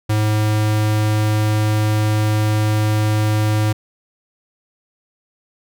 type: tone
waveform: square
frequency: 107 Hz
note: A2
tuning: 48 cents flat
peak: -15 dBFS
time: 0.09-3.73 s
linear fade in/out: 10 ms
effects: none